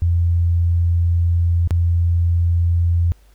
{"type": "tone with dropouts", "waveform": "sine", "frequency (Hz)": 85.5, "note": "F2", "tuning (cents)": -36, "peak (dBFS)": -13, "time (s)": [0.02, 3.12], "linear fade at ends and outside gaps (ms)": 0, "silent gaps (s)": [1.675, 1.708], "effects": ["added 50 Hz sine -47 dBFS peak until 3.34 s", "pink hiss -58 dBFS RMS until 3.34 s"]}